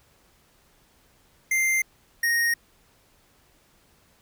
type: tone pair in turn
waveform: square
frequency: 2093 / 1864.7 Hz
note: C7 / A#6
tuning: 0 / 0 cents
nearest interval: major second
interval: 200 cents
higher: first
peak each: -21 dBFS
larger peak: neither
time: 1.51-1.82 / 2.23-2.54 s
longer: neither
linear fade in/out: 5 ms
effects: pink hiss -61 dBFS RMS until 4.21 s